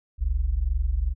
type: tone pair together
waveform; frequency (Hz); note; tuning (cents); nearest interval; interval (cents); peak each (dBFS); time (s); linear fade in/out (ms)
sine; 45.57 / 67.9; F#1 / C#2; -26 / -35; perfect fifth; 691; -24; 0.18-1.15; 50
effects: none